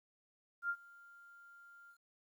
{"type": "tone with ADSR envelope", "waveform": "sine", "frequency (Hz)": 1396.9, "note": "F6", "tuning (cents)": 0, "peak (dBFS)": -32, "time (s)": [0.62, 1.98], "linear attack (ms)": 74, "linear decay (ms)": 63, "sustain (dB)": -24, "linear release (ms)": 83, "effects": ["12-bit"]}